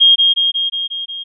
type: tone with echo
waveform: sine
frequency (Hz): 3238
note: G#7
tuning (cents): -45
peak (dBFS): -5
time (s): 0-0.16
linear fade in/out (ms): 20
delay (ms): 180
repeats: 6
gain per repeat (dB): -3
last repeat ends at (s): 1.24
effects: none